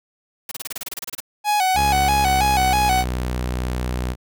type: noise bursts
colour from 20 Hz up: white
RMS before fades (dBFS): -29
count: 14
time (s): 0.49-1.204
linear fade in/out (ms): 5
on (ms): 25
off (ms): 28
type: tone with vibrato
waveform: 45% pulse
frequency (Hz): 791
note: G5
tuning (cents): +15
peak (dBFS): -16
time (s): 1.44-3.05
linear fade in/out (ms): 50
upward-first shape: square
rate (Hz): 3.1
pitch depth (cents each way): 95
type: tone with pitch glide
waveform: sawtooth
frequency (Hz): 69.3 to 62.1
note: C#2 to B1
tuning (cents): 0 to +10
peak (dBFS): -18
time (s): 1.74-4.16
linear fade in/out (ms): 50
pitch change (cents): -190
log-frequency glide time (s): 2.05-3.05
type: clicks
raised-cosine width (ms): 0.3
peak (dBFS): -18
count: 2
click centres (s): 2.285 / 2.984
effects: none